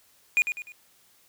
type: tone with echo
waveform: triangle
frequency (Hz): 2443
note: D#7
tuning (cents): -32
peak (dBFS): -16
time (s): 0.37-0.42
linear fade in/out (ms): 0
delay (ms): 100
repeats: 3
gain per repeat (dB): -8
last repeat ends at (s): 0.72
effects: white hiss -61 dBFS RMS until 1.28 s